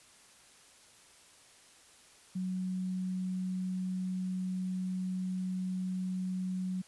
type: tone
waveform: sine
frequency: 185 Hz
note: F#3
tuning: in tune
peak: -32 dBFS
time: 2.35-6.82 s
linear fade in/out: 10 ms
effects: white hiss -59 dBFS RMS until 6.87 s + resampled to 24000 Hz